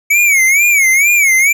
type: tone with vibrato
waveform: square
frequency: 2238 Hz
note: C#7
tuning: 16 cents sharp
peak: -8 dBFS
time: 0.1-1.53 s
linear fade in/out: 10 ms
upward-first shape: sine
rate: 2.2 Hz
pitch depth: 140 cents each way
effects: none